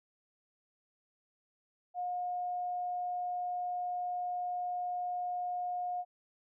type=tone; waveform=sine; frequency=717 Hz; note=F5; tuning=45 cents sharp; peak=-33 dBFS; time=1.94-6.05 s; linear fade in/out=50 ms; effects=none